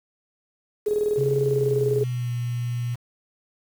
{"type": "tone with tremolo", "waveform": "sine", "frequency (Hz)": 420, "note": "G#4", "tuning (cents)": 19, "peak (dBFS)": -18, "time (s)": [0.86, 2.04], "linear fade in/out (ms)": 10, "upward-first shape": "square", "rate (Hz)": 20, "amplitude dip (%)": 50}
{"type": "tone with pitch glide", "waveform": "sine", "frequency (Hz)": [134.8, 120.79], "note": ["C#3", "B2"], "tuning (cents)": [-48, -38], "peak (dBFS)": -24, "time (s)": [1.17, 2.96], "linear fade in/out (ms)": 20, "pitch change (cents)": -190, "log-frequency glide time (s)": [1.4, 2.32]}
{"effects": ["7-bit"]}